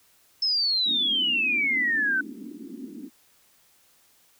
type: exponential sweep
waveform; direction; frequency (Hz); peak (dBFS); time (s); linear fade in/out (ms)
sine; down; 5290 to 1500; -21; 0.42-2.21; 5
type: band-pass noise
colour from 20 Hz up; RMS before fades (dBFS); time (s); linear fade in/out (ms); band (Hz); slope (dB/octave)
white; -39; 0.85-3.1; 50; 220 to 310; 48
effects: white hiss -61 dBFS RMS until 4.39 s